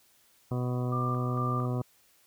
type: harmonic tone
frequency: 124.4 Hz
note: B2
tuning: 13 cents sharp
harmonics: 1 / 2 / 3 / 4 / 5 / 6 / 8 / 9 / 10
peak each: -29 / -35 / -39 / -41 / -43 / -45 / -47 / -48 / -49 dBFS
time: 0.51-1.82 s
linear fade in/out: 5 ms
type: tone with tremolo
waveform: sine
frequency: 1188 Hz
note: D6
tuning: 20 cents sharp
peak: -31 dBFS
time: 0.92-1.66 s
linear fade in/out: 5 ms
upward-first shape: square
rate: 2.2 Hz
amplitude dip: 50%
effects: white hiss -64 dBFS RMS until 2.26 s